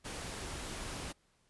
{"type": "noise", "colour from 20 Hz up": "pink", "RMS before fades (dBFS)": -42, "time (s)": [0.04, 1.13], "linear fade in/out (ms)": 20, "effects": ["pink hiss -72 dBFS RMS until 1.49 s", "resampled to 24000 Hz"]}